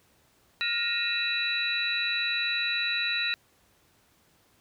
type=tone cluster; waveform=sine; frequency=1412 / 1866 / 2463 / 2662 / 3933 Hz; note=F6 / A#6 / D#7 / E7 / B7; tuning=+19 / +1 / -18 / +16 / -8 cents; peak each=-35 / -32 / -35 / -33 / -29 dBFS; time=0.61-3.34 s; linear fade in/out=0 ms; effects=pink hiss -64 dBFS RMS until 4.6 s + high-pass 60 Hz 12 dB/octave